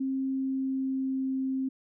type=tone with pitch glide; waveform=sine; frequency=266.5 to 264.4 Hz; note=C4 to C4; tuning=+32 to +18 cents; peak=-27 dBFS; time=0-1.69 s; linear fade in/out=10 ms; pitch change=-14 cents; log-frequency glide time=0.29-1.35 s; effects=none